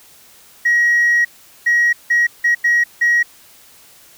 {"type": "tone bursts at uneven times", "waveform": "sine", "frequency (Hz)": 1900, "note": "A#6", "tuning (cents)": 33, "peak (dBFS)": -9, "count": 6, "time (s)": [[0.65, 1.25], [1.66, 1.93], [2.1, 2.27], [2.44, 2.55], [2.64, 2.84], [3.01, 3.23]], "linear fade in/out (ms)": 10, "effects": ["tanh soft clip ceiling -8 dBFS", "white hiss -46 dBFS RMS until 4.17 s"]}